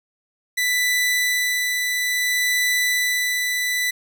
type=tone with tremolo; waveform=sawtooth; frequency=1985 Hz; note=B6; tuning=8 cents sharp; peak=-14 dBFS; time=0.57-3.91 s; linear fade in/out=10 ms; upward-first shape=sine; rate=0.59 Hz; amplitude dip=30%; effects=none